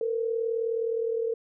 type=tone pair together; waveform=sine; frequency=452.9 / 492.4 Hz; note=A#4 / B4; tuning=-50 / -5 cents; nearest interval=minor second; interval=145 cents; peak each=-26 / -33 dBFS; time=0.01-1.34 s; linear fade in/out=2 ms; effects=none